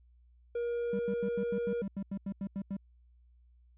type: tone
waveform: triangle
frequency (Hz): 474.5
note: A#4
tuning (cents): +31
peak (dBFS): -29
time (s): 0.55-1.82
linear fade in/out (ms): 5
type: tone bursts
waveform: triangle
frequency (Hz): 196.3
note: G3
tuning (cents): +3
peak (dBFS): -31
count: 13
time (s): 0.93-2.767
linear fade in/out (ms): 2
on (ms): 61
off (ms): 87
effects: added 60 Hz sine -59 dBFS peak until 3.77 s + resampled to 8000 Hz